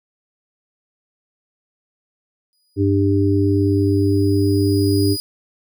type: tone with exponential growth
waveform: sawtooth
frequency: 4929 Hz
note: D#8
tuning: 17 cents flat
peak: -21 dBFS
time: 2.53-5.2 s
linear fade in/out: 0 ms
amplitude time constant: 580 ms
type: harmonic tone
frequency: 99 Hz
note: G2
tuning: 18 cents sharp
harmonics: 1 / 3 / 4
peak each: -17 / -17 / -20 dBFS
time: 2.76-5.17 s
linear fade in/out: 50 ms
effects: none